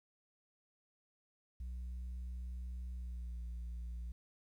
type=tone with pitch glide; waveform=sine; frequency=61.6 to 58.92 Hz; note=B1 to A#1; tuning=-4 to +19 cents; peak=-38 dBFS; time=1.6-4.12 s; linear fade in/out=5 ms; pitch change=-77 cents; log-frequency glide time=2.94-3.42 s; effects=tanh soft clip ceiling -40 dBFS + 12-bit